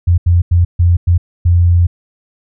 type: tone bursts at uneven times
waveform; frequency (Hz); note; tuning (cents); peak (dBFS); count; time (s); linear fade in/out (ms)
sine; 87; F2; -6; -6; 6; 0.07-0.18 / 0.26-0.42 / 0.51-0.65 / 0.79-0.97 / 1.07-1.18 / 1.45-1.87; 10
effects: none